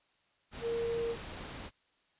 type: tone in noise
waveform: sine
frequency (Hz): 464.8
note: A#4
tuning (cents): -5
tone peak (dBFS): -31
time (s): 0.61-1.16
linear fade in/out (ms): 50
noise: pink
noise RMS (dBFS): -44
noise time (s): 0.51-1.71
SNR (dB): +10
effects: white hiss -72 dBFS RMS until 2.19 s + resampled to 8000 Hz